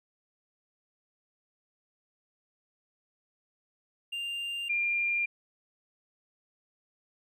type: tone pair in turn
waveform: triangle / sine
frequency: 2794 / 2396 Hz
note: F7 / D7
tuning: 0 / +34 cents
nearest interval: minor third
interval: 266 cents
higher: first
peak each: -31 / -26 dBFS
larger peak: second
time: 4.12-4.69 / 4.69-5.26 s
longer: neither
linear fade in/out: 10 ms
effects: none